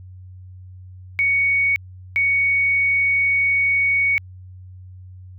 sine tone bursts at uneven times, 2232 Hz, C#7, 11 cents sharp, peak -15 dBFS, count 2, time 1.19-1.76 / 2.16-4.18 s, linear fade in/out 0 ms, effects added 92 Hz sine -37 dBFS peak until 5.38 s

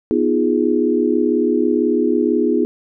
sine chord, F half-diminished seventh, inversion second, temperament equal, 246.9 / 311.1 / 349.2 / 415.3 Hz, Cb4 / Eb4 / F4 / Ab4, 0 / 0 / 0 / 0 cents, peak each -19 dBFS, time 0.11-2.65 s, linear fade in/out 0 ms, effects none

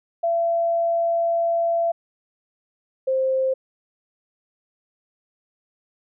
sine tone pair in turn, 675 / 525.7 Hz, E5 / C5, +41 / +8 cents, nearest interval major third, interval 433 cents, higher first, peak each -18 dBFS, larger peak neither, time 0.23-1.92 / 3.07-3.54 s, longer first, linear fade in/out 10 ms, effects none

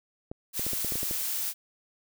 clicks, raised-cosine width 2 ms, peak -23 dBFS, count 9, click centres 0.315 / 0.595 / 0.666 / 0.733 / 0.847 / 0.922 / 0.956 / 1.031 / 1.111 s
blue noise, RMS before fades -31 dBFS, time 0.53-1.54 s, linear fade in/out 50 ms
effects none

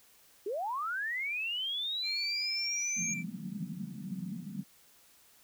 sine linear sweep, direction up, 370 to 6610 Hz, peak -32 dBFS, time 0.46-3.14 s, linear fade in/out 5 ms
triangle tone with vibrato, 2349 Hz, D7, in tune, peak -35 dBFS, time 2.02-3.24 s, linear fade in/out 50 ms, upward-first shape square, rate 7.4 Hz, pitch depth 10 cents each way
white band-pass noise, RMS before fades -40 dBFS, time 2.96-4.64 s, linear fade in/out 20 ms, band 160 to 220 Hz, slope 48 dB/octave
effects white hiss -62 dBFS RMS until 5.43 s

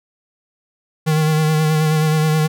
square tone with vibrato, 155.56 Hz, D#3, in tune, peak -14 dBFS, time 1.06-2.48 s, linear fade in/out 20 ms, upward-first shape sine, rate 9.4 Hz, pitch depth 29 cents each way, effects none

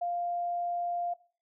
sine tone, 698.5 Hz, F5, in tune, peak -29 dBFS, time 0.01-1.14 s, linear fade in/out 10 ms, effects noise-tail reverb RT60 0.4 s tail -19 dB re dry

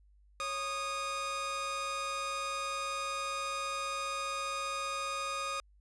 sawtooth tone pair together, 550.1 / 1235 Hz, C#5 / D#6, -13 / -13 cents, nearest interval octave + major second, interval 1400 cents, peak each -38 / -31 dBFS, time 0.4-5.6 s, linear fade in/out 0 ms, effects added 50 Hz sine -60 dBFS peak until 5.8 s + resampled to 22050 Hz

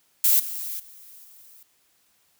violet noise with level steps, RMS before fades -18 / -32 / -47 / -50 dBFS, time 0.24-1.63 s, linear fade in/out 2 ms, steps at 0.39 / 0.79 / 1.24 s, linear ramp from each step 10 ms, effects white hiss -65 dBFS RMS until 2.39 s

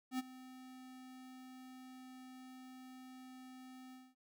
square tone with ADSR envelope, 257.2 Hz, C4, 30 cents flat, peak -35 dBFS, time 0.11-4.15 s, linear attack 79 ms, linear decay 25 ms, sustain -18 dB, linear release 220 ms, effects none

